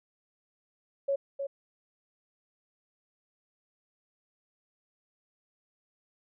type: tone with echo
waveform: sine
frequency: 554.4 Hz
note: C#5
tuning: in tune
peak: -25 dBFS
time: 1.08-1.16 s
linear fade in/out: 10 ms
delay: 310 ms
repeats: 1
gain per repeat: -6 dB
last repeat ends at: 1.47 s
effects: none